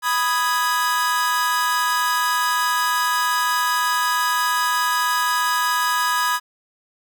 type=chord; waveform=45% pulse; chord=G# minor; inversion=first; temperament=equal; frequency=987.8 / 1244.5 / 1661.2 Hz; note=B5 / D#6 / G#6; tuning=0 / 0 / 0 cents; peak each=-22 / -23 / -23 dBFS; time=0.02-6.4 s; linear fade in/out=50 ms; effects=none